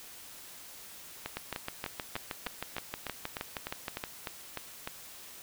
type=two click trains; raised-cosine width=0.3 ms; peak=-18 / -19 dBFS; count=18 / 13; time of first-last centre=1.37-4.039 / 1.26-4.874 s; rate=6.37 / 3.32 Hz; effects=white hiss -49 dBFS RMS until 5.42 s